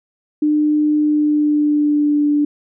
sine tone with pitch glide, 300.8 to 293.6 Hz, D4 to D4, +42 to 0 cents, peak -12 dBFS, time 0.42-2.45 s, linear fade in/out 5 ms, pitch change -42 cents, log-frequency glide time 0.98-2.26 s, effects none

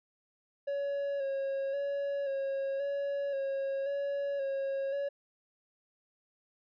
triangle tone with vibrato, 554 Hz, C#5, 1 cent flat, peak -29 dBFS, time 0.67-5.09 s, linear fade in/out 10 ms, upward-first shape square, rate 0.94 Hz, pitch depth 27 cents each way, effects resampled to 11025 Hz

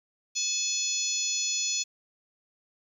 harmonic tone, 857 Hz, A5, 46 cents flat, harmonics 3 / 4 / 5 / 6 / 7 / 8, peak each -36 / -35 / -35 / -36 / -32 / -31 dBFS, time 0.35-1.84 s, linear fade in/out 20 ms, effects 10-bit

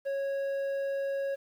square tone with low-pass filter, 551 Hz, C#5, 11 cents flat, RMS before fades -32 dBFS, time 0.05-1.36 s, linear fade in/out 20 ms, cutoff 1300 Hz, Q 0.73, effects 10-bit

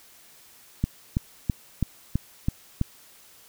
click train, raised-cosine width 5 ms, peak -10 dBFS, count 7, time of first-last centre 0.84-2.814 s, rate 3.04 Hz, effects white hiss -53 dBFS RMS until 3.48 s

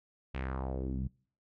sawtooth tone with low-pass filter sweep, 65.6 Hz, C2, 5 cents sharp, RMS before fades -36 dBFS, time 0.34-1.08 s, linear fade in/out 10 ms, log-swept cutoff 2800 to 150 Hz, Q 2.5, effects noise-tail reverb RT60 0.5 s tail -26 dB re dry

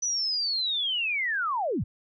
sine linear sweep, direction down, 6000 to 61.74 Hz, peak -25 dBFS, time 0.02-1.84 s, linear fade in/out 10 ms, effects none

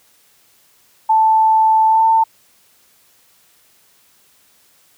sine tone with pitch glide, 880 to 894.9 Hz, A5 to A5, 0 to +29 cents, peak -9 dBFS, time 1.09-2.24 s, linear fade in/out 10 ms, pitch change +29 cents, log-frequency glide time 1.88-2.05 s, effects white hiss -54 dBFS RMS until 4.97 s + high-pass 60 Hz 12 dB/octave

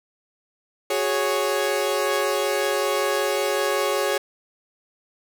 sawtooth chord, F# suspended second, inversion none, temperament equal, 370 / 415.3 / 554.4 Hz, F#4 / G#4 / C#5, 0 / 0 / 0 cents, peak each -24 / -21 / -20 dBFS, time 0.9-4.18 s, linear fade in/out 5 ms, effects none

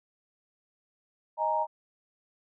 sine chord, D# suspended fourth, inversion none, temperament equal, 622.3 / 830.6 / 932.3 Hz, D#5 / G#5 / A#5, 0 / 0 / 0 cents, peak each -31 / -32 / -27 dBFS, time 1.37-1.67 s, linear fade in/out 50 ms, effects none

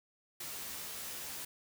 white noise with comb filter, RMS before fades -43 dBFS, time 0.4-1.45 s, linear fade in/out 5 ms, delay 14 ms, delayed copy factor +0.95, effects none

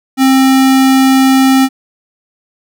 square tone, 265.1 Hz, C4, 23 cents sharp, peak -6 dBFS, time 0.17-1.69 s, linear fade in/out 50 ms, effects none

